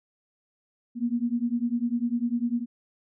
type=beating tone pair; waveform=sine; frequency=233.1 / 243.1 Hz; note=A#3 / B3; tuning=0 / -27 cents; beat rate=10 Hz; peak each=-27 dBFS; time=0.95-2.66 s; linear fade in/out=50 ms; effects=none